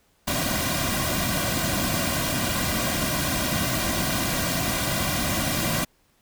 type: noise with comb filter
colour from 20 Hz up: pink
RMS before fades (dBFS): -25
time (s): 0.27-5.85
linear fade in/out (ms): 10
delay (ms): 2.3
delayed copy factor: -0.8
effects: pink hiss -64 dBFS RMS until 6.21 s